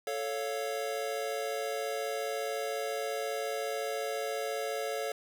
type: chord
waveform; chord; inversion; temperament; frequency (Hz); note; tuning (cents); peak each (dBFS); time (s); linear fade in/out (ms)
square; A augmented; none; equal; 440 / 554.4 / 698.5; A4 / C#5 / E#5; 0 / 0 / 0; -37 / -37 / -39; 0.07-5.12; 2
effects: none